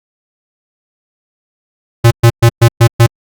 square tone bursts, 116.8 Hz, A#2, 4 cents sharp, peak -3 dBFS, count 6, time 2.04-3.066 s, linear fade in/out 10 ms, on 71 ms, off 120 ms, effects Opus 48 kbps

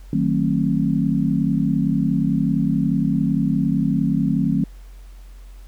sine chord, D# diminished seventh, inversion none, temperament just, 155.56 / 186.68 / 224 / 268.8 Hz, D#3 / F#3 / A3 / C4, 0 / +16 / +31 / +47 cents, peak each -22 dBFS, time 0.13-4.64 s, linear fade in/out 2 ms, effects added 45 Hz sine -37 dBFS peak until 5.67 s + pink hiss -55 dBFS RMS until 5.67 s

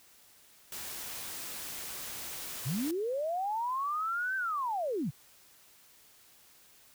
white noise, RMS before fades -41 dBFS, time 0.72-2.91 s, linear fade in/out 2 ms
sine linear two-way sweep, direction up then down, 110 to 1568 to 110 Hz, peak -30 dBFS, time 2.65-5.11 s, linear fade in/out 20 ms, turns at 4.36 s
effects white hiss -60 dBFS RMS until 6.94 s

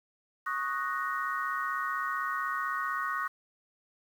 sine chord, D# minor seventh, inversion third, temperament equal, 1108.7 / 1244.5 / 1480 / 1864.7 Hz, C#6 / D#6 / F#6 / A#6, 0 / 0 / 0 / 0 cents, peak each -34 / -35 / -36 / -37 dBFS, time 0.46-3.28 s, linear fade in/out 10 ms, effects 9-bit

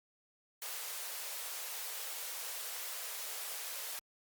white high-pass noise, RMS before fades -42 dBFS, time 0.62-3.99 s, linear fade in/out 0 ms, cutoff 440 Hz, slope 48 dB/octave, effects Opus 48 kbps

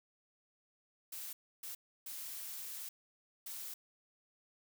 blue noise bursts at uneven times, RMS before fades -45 dBFS, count 4, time 1.12-1.33 / 1.63-1.75 / 2.06-2.89 / 3.46-3.74 s, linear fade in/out 5 ms, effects none

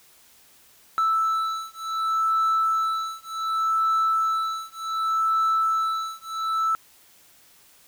triangle beating tone pair, 1317 / 1317.67 Hz, E6 / E6, -2 / -1 cents, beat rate 0.67 Hz, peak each -22 dBFS, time 0.98-6.75 s, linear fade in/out 0 ms, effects tanh soft clip ceiling -13 dBFS + white hiss -55 dBFS RMS until 7.87 s

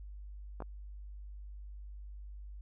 clicks, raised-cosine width 1 ms, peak -28 dBFS, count 2, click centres 0.604 / 0.622 s, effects added 50 Hz sine -44 dBFS peak until 2.61 s

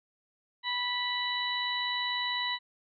harmonic tone with a mistuned harmonic, 983 Hz, B5, 8 cents flat, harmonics 1 / 2 / 3 / 4, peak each -35 / -34 / -38 / -33 dBFS, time 0.63-2.59 s, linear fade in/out 50 ms, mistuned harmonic 3, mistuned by +21 cents, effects none

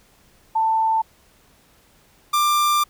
sine / 45% pulse tone pair in turn, 889 / 1186.7 Hz, A5 / D6, +18 / +18 cents, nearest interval perfect fourth, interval 500 cents, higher second, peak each -16 dBFS, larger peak neither, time 0.55-1.02 / 2.33-2.84 s, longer second, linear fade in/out 10 ms, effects pink hiss -56 dBFS RMS until 2.89 s

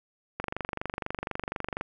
click train, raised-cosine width 0.5 ms, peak -16 dBFS, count 35, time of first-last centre 0.4-1.811 s, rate 24.1 Hz, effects none

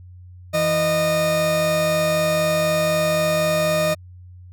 40% pulse tone pair together, 164.74 / 615 Hz, E3 / D#5, -1 / -20 cents, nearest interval octave + major seventh, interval 2281 cents, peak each -24 / -17 dBFS, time 0.53-3.95 s, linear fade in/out 20 ms, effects added 90 Hz sine -39 dBFS peak until 4.52 s

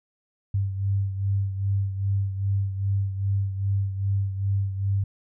sine beating tone pair, 98 / 100.5 Hz, G2 / G2, 0 / +44 cents, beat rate 2.5 Hz, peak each -23 / -30 dBFS, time 0.54-5.04 s, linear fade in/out 5 ms, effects none

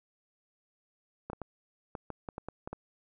clicks, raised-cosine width 1 ms, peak -24 dBFS, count 10, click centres 1.3 / 1.332 / 1.417 / 1.952 / 2.103 / 2.288 / 2.381 / 2.486 / 2.675 / 2.73 s, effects none

